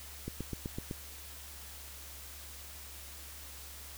click train, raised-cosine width 3 ms, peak -24 dBFS, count 6, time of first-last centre 0.28-0.911 s, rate 7.92 Hz, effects added 70 Hz sine -51 dBFS peak until 3.97 s + white hiss -49 dBFS RMS until 3.97 s

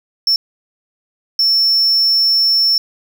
triangle tone bursts at uneven times, 5400 Hz, E8, 41 cents sharp, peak -9 dBFS, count 2, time 0.27-0.36 / 1.39-2.78 s, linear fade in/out 2 ms, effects none

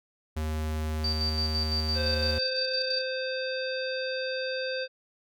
square tone, 77.78 Hz, D#2, in tune, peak -29 dBFS, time 0.36-2.39 s, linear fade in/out 10 ms
sine tone with tremolo, 4649 Hz, D8, 18 cents flat, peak -27 dBFS, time 1.04-3.02 s, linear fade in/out 5 ms, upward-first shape square, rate 5.9 Hz, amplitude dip 50%
harmonic tone, 520 Hz, C5, 11 cents flat, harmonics 1 / 3 / 5 / 7 / 9, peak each -31 / -36 / -40 / -41 / -38 dBFS, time 1.94-4.88 s, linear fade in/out 50 ms
effects none

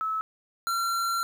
sine / square tone pair in turn, 1300 / 1366.1 Hz, E6 / F6, -24 / -39 cents, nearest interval minor second, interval 85 cents, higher second, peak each -26 dBFS, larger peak neither, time 0.01-0.21 / 0.67-1.23 s, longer second, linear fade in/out 0 ms, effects 10-bit

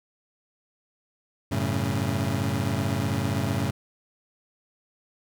25% pulse tone cluster, 94.6 / 110.1 / 137.6 Hz, F#2 / A2 / C#3, +39 / +2 / -12 cents, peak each -25 dBFS, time 1.51-3.71 s, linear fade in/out 10 ms, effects none

